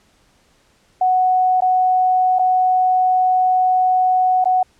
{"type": "tone with dropouts", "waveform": "sine", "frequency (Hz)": 740, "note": "F#5", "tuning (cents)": 0, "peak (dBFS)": -12, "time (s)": [1.01, 4.63], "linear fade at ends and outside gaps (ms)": 5, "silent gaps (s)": [[1.606, 1.62], [2.387, 2.393], [4.443, 4.455]], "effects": ["pink hiss -57 dBFS RMS until 4.79 s", "low-pass 9000 Hz 12 dB/octave"]}